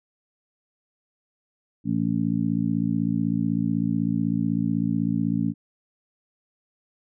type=harmonic tone; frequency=56 Hz; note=A1; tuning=31 cents sharp; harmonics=2 / 3 / 4 / 5; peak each=-31 / -26 / -25 / -27 dBFS; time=1.84-5.54 s; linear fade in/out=50 ms; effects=none